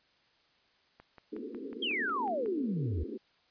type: click train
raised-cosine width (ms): 0.5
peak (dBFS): -36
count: 9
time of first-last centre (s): 1-2.46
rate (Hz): 5.48
type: band-pass noise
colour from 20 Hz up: pink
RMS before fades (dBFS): -41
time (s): 1.32-3.18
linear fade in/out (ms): 10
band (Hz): 220 to 470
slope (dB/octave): 96
type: exponential sweep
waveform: sine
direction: down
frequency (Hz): 3322 to 70.3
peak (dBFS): -30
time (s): 1.82-3.04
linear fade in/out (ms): 10
effects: white hiss -68 dBFS RMS until 3.5 s + resampled to 11025 Hz